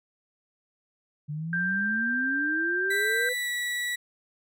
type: exponential sweep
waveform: sine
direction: up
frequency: 145.7 to 507 Hz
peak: -30 dBFS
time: 1.28-3.34 s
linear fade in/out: 20 ms
type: tone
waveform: sine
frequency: 1578 Hz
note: G6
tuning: 11 cents sharp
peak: -25 dBFS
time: 1.53-3.29 s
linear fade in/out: 2 ms
type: tone with pitch glide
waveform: 35% pulse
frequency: 1975.5 to 1946.1 Hz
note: B6 to B6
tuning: 0 to -26 cents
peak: -26 dBFS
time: 2.9-3.96 s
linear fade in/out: 10 ms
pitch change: -26 cents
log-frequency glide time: 3.27-3.52 s
effects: none